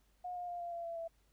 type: tone with pitch steps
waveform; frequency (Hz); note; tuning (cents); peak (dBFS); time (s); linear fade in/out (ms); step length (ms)
sine; 720 / 710.5 / 701.1 / 691.9 / 682.7 / 673.7 / 664.8; F#5 / F5 / F5 / F5 / F5 / E5 / E5; -47 / +30 / +7 / -16 / -40 / +38 / +15; -39; 0.24-1.08; 10; 120
effects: added 50 Hz sine -70 dBFS peak until 1.32 s + pink hiss -75 dBFS RMS until 1.32 s